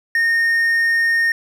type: tone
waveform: triangle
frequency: 1840 Hz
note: A#6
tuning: 23 cents flat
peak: -12 dBFS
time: 0.15-1.32 s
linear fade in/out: 2 ms
effects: none